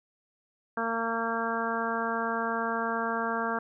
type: harmonic tone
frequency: 228.7 Hz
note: A#3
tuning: 33 cents flat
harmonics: 1 / 2 / 3 / 4 / 5 / 6 / 7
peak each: -35 / -35 / -35 / -35 / -35 / -35 / -35 dBFS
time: 0.77-3.59 s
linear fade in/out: 5 ms
effects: none